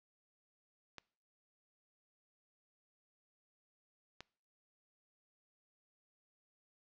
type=clicks; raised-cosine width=0.2 ms; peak=-29 dBFS; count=2; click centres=0.983 / 4.206 s; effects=noise-tail reverb RT60 0.5 s tail -24 dB re dry + low-pass 6000 Hz 12 dB/octave